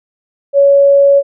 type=tone; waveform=sine; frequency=560 Hz; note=C#5; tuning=18 cents sharp; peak=-4 dBFS; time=0.53-1.23 s; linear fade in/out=50 ms; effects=none